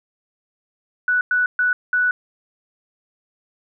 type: tone bursts at uneven times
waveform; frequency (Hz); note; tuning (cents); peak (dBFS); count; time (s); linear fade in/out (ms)
sine; 1480; F#6; 0; -15; 4; 1.08-1.21 / 1.31-1.46 / 1.59-1.73 / 1.93-2.11; 2
effects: none